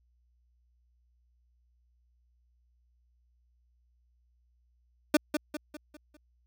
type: tone with echo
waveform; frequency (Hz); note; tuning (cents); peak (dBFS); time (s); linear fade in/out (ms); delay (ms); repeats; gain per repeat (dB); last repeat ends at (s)
30% pulse; 300; D4; +37; -16; 5.14-5.17; 5; 200; 5; -7; 6.17
effects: added 60 Hz sine -66 dBFS peak until 6.46 s